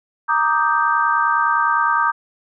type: chord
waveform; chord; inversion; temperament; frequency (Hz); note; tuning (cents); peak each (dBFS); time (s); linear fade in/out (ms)
sine; Eb major seventh; second; equal; 932.3 / 1174.7 / 1244.5 / 1568; Bb5 / D6 / Eb6 / G6; 0 / 0 / 0 / 0; -20; 0.28-2.12; 20
effects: none